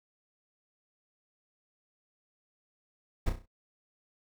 brown noise with echo, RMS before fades -26 dBFS, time 3.26-3.3 s, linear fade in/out 10 ms, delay 32 ms, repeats 5, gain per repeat -7 dB, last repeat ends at 3.46 s, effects noise-tail reverb RT60 0.1 s tail -19 dB re dry

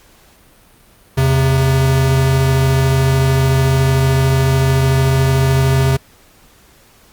square tone pair together, 82.8 / 133.47 Hz, E2 / C3, +8 / +35 cents, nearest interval minor sixth, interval 827 cents, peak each -19 / -12 dBFS, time 1.17-5.97 s, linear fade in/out 10 ms, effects pink hiss -48 dBFS RMS until 7.12 s + Opus 48 kbps

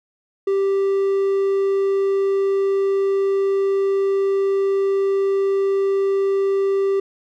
triangle tone, 392 Hz, G4, in tune, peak -14 dBFS, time 0.47-7 s, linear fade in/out 5 ms, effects none

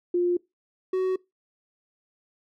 sine / triangle tone pair in turn, 352.6 / 373.6 Hz, F4 / F#4, +17 / +17 cents, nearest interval minor second, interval 100 cents, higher second, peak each -20 dBFS, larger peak neither, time 0.14-0.37 / 0.93-1.16 s, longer neither, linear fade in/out 5 ms, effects noise-tail reverb RT60 0.2 s tail -22 dB re dry

